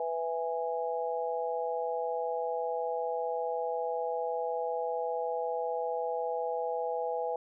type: harmonic tone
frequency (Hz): 165.3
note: E3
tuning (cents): +5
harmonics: 3 / 4 / 5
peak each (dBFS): -33 / -36 / -35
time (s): 0-7.36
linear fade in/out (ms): 2
effects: none